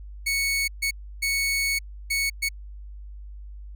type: tone bursts at uneven times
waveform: sawtooth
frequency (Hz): 2217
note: C#7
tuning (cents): 0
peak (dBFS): -19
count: 5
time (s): 0.26-0.68 / 0.82-0.91 / 1.22-1.79 / 2.1-2.3 / 2.42-2.49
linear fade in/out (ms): 10
effects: added 50 Hz sine -37 dBFS peak until 3.75 s